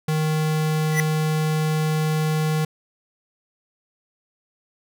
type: tone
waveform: square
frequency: 155.56 Hz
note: D#3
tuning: in tune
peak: -20 dBFS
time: 0.08-2.65 s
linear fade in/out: 5 ms
type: tone with exponential growth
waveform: square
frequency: 1980 Hz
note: B6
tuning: 4 cents sharp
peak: -16 dBFS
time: 0.87-1 s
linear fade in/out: 0 ms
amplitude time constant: 27 ms
effects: none